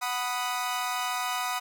sawtooth chord, B major, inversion second, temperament equal, 740 / 987.8 / 1244.5 Hz, F#5 / B5 / D#6, 0 / 0 / 0 cents, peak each -29 dBFS, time 0.01-1.6 s, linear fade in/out 20 ms, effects none

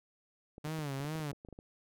clicks, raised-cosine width 2 ms, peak -35 dBFS, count 12, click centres 0.581 / 0.671 / 0.79 / 1.002 / 1.047 / 1.155 / 1.2 / 1.33 / 1.449 / 1.487 / 1.527 / 1.589 s
sawtooth tone with vibrato, 146.83 Hz, D3, in tune, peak -32 dBFS, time 0.64-1.32 s, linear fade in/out 10 ms, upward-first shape sine, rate 2.4 Hz, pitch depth 140 cents each way
effects none

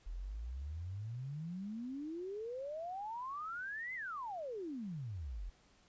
sine exponential two-way sweep, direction up then down, 39.36 to 2093 to 39.36 Hz, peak -40 dBFS, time 0.06-5.5 s, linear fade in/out 10 ms, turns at 3.94 s, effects pink hiss -68 dBFS RMS until 5.88 s + resampled to 16000 Hz

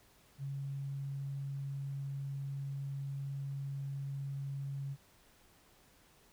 sine tone, 138.4 Hz, C#3, 2 cents flat, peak -37 dBFS, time 0.38-4.97 s, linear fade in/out 50 ms, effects pink hiss -65 dBFS RMS until 6.32 s

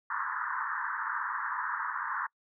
pink band-pass noise, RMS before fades -34 dBFS, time 0.1-2.27 s, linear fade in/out 5 ms, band 920 to 1800 Hz, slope 96 dB/octave, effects noise-tail reverb RT60 0.1 s tail -26 dB re dry

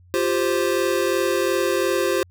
square chord, F suspended second, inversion none, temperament equal, 349.2 / 392 / 523.3 Hz, F4 / G4 / C5, 0 / 0 / 0 cents, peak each -24 dBFS, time 0.14-2.23 s, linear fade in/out 0 ms, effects added 89 Hz sine -48 dBFS peak until 2.3 s

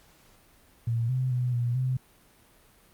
sine tone with pitch steps, 116.1 / 128.8 / 124.4 / 120.3 / 128.9 Hz, A#2 / C3 / B2 / B2 / C3, -7 / -27 / +13 / -45 / -26 cents, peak -24 dBFS, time 0.87-1.97 s, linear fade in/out 5 ms, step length 220 ms, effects pink hiss -59 dBFS RMS until 2.93 s + Opus 48 kbps

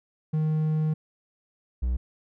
triangle tone pair in turn, 155.56 / 61.73 Hz, D#3 / B1, 0 / 0 cents, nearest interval octave + major third, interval 1600 cents, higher first, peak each -20 / -21 dBFS, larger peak first, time 0.33-0.94 / 1.82-1.97 s, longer first, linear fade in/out 10 ms, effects none

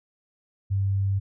sine tone, 98 Hz, G2, in tune, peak -21 dBFS, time 0.7-1.2 s, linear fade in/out 20 ms, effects none

